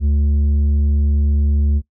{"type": "tone with tanh clipping", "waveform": "triangle", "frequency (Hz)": 72.6, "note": "D2", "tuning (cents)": -19, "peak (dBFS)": -14, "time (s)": [0, 1.82], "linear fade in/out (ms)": 50, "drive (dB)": 11, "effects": ["noise-tail reverb RT60 0.1 s tail -20 dB re dry"]}